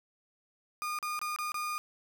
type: tone with dropouts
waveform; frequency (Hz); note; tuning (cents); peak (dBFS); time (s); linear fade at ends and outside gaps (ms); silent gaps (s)
35% pulse; 1219; D#6; -36; -31; 0.82-1.78; 0; 0.988-1.027 / 1.191-1.215 / 1.362-1.387 / 1.519-1.543
effects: none